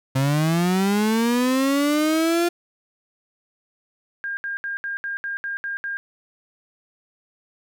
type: linear sweep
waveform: 35% pulse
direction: up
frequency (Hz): 130.5 to 349.2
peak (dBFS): -16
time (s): 0.15-2.49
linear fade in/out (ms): 10
type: tone bursts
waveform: sine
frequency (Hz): 1610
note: G6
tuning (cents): +46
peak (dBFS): -25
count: 9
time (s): 4.24-5.97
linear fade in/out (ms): 0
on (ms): 130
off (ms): 70
effects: none